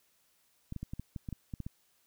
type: clicks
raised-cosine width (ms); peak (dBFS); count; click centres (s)
5; -26; 11; 0.724 / 0.763 / 0.83 / 0.935 / 0.996 / 1.162 / 1.288 / 1.327 / 1.538 / 1.603 / 1.665
effects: white hiss -71 dBFS RMS until 2.06 s